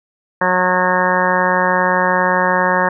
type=harmonic tone; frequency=182.5 Hz; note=F#3; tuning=24 cents flat; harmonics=1 / 2 / 3 / 4 / 5 / 6 / 7 / 8 / 9 / 10; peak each=-23 / -25 / -19 / -25 / -18 / -20 / -27 / -26 / -20 / -22 dBFS; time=0.41-2.89 s; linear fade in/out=5 ms; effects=none